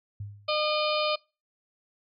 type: tone with exponential decay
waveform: sine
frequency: 102 Hz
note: G#2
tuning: 31 cents flat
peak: -31 dBFS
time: 0.2-0.62 s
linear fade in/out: 5 ms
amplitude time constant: 90 ms
type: harmonic tone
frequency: 608 Hz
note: D#5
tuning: 40 cents flat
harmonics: 1 / 2 / 4 / 5 / 6 / 7 / 8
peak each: -27 / -30 / -33 / -34 / -35 / -35 / -36 dBFS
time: 0.48-1.16 s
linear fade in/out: 10 ms
effects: noise-tail reverb RT60 0.3 s tail -25 dB re dry + MP3 48 kbps